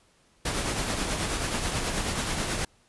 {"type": "noise with tremolo", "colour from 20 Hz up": "pink", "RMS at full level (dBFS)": -27, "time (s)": [0.45, 2.65], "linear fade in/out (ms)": 5, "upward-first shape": "triangle", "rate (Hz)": 9.3, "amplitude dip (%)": 45, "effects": ["pink hiss -63 dBFS RMS until 2.88 s", "resampled to 24000 Hz"]}